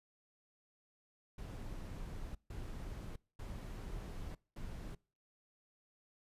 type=noise bursts at uneven times; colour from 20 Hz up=brown; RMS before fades=-45 dBFS; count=4; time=1.38-2.35 / 2.5-3.16 / 3.39-4.35 / 4.56-4.95 s; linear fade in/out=5 ms; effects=noise-tail reverb RT60 0.4 s tail -25 dB re dry + resampled to 32000 Hz